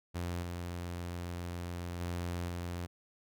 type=tone with level steps; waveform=sawtooth; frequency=87.31 Hz; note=F2; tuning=in tune; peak=-31 / -34 / -31 / -33 dBFS; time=0.14-2.87 s; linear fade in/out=20 ms; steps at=0.42 / 2 / 2.48 s; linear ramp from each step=10 ms; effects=none